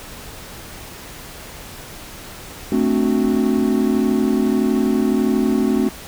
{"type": "chord", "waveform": "triangle", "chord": "D dominant seventh", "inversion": "second", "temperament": "equal", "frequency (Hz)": [220, 261.6, 293.7, 370], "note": ["A3", "C4", "D4", "F#4"], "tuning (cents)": [0, 0, 0, 0], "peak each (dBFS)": [-17, -17, -21, -20], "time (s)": [2.72, 5.89], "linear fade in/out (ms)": 2, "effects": ["pink hiss -36 dBFS RMS until 6.07 s"]}